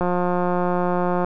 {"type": "click train", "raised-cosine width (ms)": 1, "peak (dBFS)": -9, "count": 221, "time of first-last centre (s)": [0.01, 1.246], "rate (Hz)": 178, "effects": []}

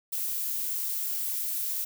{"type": "noise", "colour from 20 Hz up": "violet", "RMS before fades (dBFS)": -31, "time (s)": [0.12, 1.85], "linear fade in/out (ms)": 10, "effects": []}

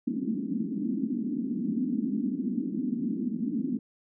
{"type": "band-pass noise", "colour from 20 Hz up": "white", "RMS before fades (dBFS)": -30, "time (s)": [0.07, 3.79], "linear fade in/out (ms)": 10, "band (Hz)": [200, 280], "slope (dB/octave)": 48, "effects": []}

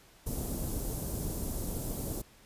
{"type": "band-stop noise", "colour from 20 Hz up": "pink", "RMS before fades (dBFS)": -35, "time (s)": [0.26, 2.22], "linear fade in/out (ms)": 10, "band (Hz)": [460, 9700], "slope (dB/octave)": 12, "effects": ["pink hiss -59 dBFS RMS until 2.45 s", "resampled to 32000 Hz"]}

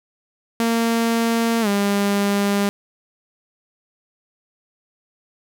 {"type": "tone with pitch glide", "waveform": "sawtooth", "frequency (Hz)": [230, 201.4], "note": ["A#3", "G3"], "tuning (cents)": [-23, 47], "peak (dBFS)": -13, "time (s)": [0.6, 2.69], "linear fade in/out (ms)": 0, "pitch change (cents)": -230, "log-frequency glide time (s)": [1.61, 1.68], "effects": []}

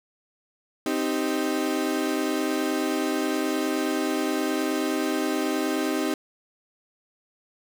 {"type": "chord", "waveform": "35% pulse", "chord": "C minor", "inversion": "none", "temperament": "equal", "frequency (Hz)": [261.6, 311.1, 392], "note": ["C4", "Eb4", "G4"], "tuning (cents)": [0, 0, 0], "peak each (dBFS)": [-27, -25, -28], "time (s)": [0.86, 6.14], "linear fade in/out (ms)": 2, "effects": []}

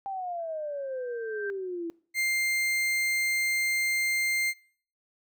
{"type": "exponential sweep", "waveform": "sine", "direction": "down", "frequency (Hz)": [796, 329.6], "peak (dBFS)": -31, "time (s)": [0.06, 1.9], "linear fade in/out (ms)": 0}
{"type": "tone with exponential growth", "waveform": "sine", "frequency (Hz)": 1568, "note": "G6", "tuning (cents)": 0, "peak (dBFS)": -32, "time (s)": [0.39, 1.5], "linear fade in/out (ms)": 0, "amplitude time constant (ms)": 240}
{"type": "tone", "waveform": "40% pulse", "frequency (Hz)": 2100, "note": "C7", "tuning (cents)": 6, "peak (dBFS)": -24, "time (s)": [2.14, 4.54], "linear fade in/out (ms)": 50}
{"effects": ["noise-tail reverb RT60 0.5 s tail -22 dB re dry"]}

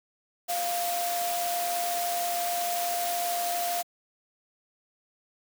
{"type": "tone in noise", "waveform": "sine", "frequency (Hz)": 698.5, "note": "F5", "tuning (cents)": 0, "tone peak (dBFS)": -28, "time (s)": [0.48, 3.83], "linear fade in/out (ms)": 20, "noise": "white", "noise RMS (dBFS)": -33, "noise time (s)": [0.48, 3.83], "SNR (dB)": 2, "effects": ["high-pass 300 Hz 12 dB/octave"]}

